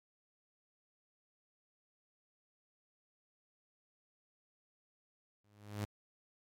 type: tone with exponential growth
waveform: sawtooth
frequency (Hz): 103.83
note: G#2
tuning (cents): 0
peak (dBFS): -31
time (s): 5.44-5.85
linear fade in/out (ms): 5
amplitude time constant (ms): 89
effects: AAC 48 kbps